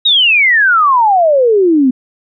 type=exponential sweep; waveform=sine; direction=down; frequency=3852 to 246.9 Hz; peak=-6 dBFS; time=0.05-1.91 s; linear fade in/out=10 ms; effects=none